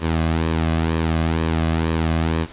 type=tone with flanger; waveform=sawtooth; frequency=81.1 Hz; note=E2; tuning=28 cents flat; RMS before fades=-20 dBFS; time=0-2.47 s; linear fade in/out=50 ms; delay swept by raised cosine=1.4 to 2.22 ms; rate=2.1 Hz; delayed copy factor=-0.5; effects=pink hiss -41 dBFS RMS until 2.52 s + resampled to 8000 Hz